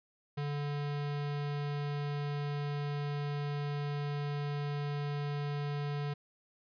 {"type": "tone", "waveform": "square", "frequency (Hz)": 145, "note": "D3", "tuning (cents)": -22, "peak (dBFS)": -34, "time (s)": [0.37, 6.14], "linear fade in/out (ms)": 10, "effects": ["resampled to 11025 Hz"]}